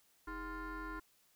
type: tone with frequency modulation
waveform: sine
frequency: 678 Hz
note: E5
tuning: 49 cents sharp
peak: -39 dBFS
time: 0.27-1 s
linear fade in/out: 10 ms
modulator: 362 Hz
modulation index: 2.5
effects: tanh soft clip ceiling -39 dBFS + white hiss -71 dBFS RMS until 1.35 s